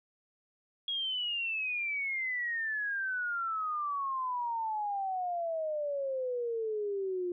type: exponential sweep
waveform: sine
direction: down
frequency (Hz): 3315 to 350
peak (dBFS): -31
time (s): 0.88-7.32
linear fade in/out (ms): 2
effects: none